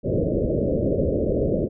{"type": "low-pass noise", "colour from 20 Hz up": "white", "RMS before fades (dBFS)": -22, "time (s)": [0.03, 1.69], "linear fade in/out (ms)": 50, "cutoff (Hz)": 600, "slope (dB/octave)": 96, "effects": []}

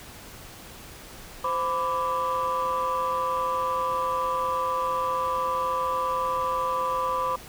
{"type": "tone cluster", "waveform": "sine", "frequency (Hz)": [518, 999, 1169], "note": ["C5", "B5", "D6"], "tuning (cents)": [-17, 20, -8], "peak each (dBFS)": [-29, -26, -26], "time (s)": [1.44, 7.36], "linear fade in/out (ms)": 5, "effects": ["tanh soft clip ceiling -19 dBFS", "pink hiss -44 dBFS RMS until 7.48 s"]}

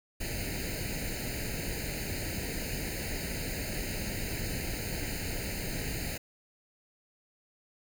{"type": "noise with comb filter", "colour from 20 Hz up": "pink", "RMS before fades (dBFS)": -35, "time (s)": [0.2, 6.18], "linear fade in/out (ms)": 10, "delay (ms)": 0.44, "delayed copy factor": 1, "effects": []}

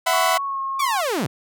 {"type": "chord", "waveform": "sawtooth", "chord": "E suspended second", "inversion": "none", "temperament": "equal with one note detuned", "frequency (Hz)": [659.3, 740, 1007.4], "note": ["E5", "F#5", "B5"], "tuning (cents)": [0, 0, 34], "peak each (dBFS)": -18, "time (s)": [0.06, 0.38], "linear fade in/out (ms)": 10}
{"type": "tone with pitch glide", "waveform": "sine", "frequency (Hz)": [1108.7, 1081.5], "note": ["C#6", "C#6"], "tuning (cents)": [0, -43], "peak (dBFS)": -23, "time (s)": [0.13, 1.01], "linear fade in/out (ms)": 5, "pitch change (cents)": -43, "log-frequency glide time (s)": [0.44, 0.6]}
{"type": "linear sweep", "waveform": "sawtooth", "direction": "down", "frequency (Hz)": [1187, 98], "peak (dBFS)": -17, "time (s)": [0.79, 1.27], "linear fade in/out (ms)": 10}
{"effects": []}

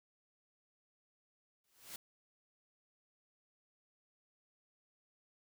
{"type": "noise with exponential growth", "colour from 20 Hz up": "white", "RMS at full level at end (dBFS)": -44, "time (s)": [1.64, 1.96], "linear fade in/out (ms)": 2, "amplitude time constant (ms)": 68, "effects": []}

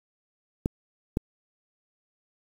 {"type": "clicks", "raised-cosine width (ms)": 3, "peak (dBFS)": -11, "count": 2, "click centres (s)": [0.659, 1.171], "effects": ["7-bit"]}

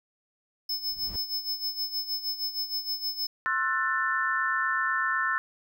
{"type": "tone with tremolo", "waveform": "square", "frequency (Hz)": 5220, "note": "E8", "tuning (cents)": -18, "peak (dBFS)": -27, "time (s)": [0.69, 3.27], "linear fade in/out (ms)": 5, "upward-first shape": "sine", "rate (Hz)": 6.4, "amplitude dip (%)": 75}
{"type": "noise with exponential growth", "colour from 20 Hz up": "brown", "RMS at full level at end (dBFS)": -36, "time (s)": [0.75, 1.16], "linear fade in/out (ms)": 1, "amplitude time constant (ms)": 89}
{"type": "chord", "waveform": "sine", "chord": "F# half-diminished seventh", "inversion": "second", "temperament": "just", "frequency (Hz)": [1065.6, 1332, 1480, 1776], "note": ["C6", "E6", "F#6", "A6"], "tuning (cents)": [31, 18, 0, 16], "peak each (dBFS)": [-32, -30, -31, -28], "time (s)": [3.46, 5.38], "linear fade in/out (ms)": 0}
{"effects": []}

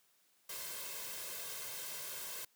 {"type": "noise with comb filter", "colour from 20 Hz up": "white", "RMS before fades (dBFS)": -44, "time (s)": [0.49, 2.45], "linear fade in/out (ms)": 5, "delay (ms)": 1.9, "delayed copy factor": 0.7, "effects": ["white hiss -72 dBFS RMS until 2.55 s", "high-pass 150 Hz 12 dB/octave"]}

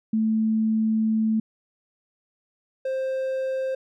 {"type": "tone pair in turn", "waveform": ["sine", "triangle"], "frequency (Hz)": [220, 526.6], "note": ["A3", "C5"], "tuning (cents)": [0, 11], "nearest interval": "octave + minor third", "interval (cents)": 1511, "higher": "second", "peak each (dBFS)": [-19, -22], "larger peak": "first", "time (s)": [[0.13, 1.4], [2.85, 3.75]], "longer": "first", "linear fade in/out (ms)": 5, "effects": []}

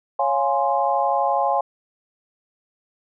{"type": "chord", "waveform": "sine", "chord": "Db major seventh", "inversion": "none", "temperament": "equal", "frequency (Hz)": [554.4, 698.5, 830.6, 1046.5], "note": ["Db5", "F5", "Ab5", "C6"], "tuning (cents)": [0, 0, 0, 0], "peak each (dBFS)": [-24, -23, -21, -25], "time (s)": [0.19, 1.61], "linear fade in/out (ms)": 5, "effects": []}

